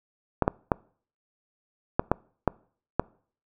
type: clicks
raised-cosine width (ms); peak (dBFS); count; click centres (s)
1; -6; 7; 0.423 / 0.479 / 0.718 / 1.995 / 2.116 / 2.477 / 2.996
effects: noise-tail reverb RT60 0.5 s tail -25 dB re dry